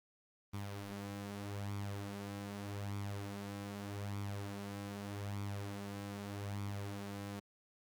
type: tone with flanger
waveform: sawtooth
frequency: 100.8 Hz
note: G2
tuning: 49 cents sharp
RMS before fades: -43 dBFS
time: 0.53-7.4 s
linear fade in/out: 10 ms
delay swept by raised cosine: 0.86 to 6.16 ms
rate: 0.82 Hz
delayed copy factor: +0.55
effects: Opus 32 kbps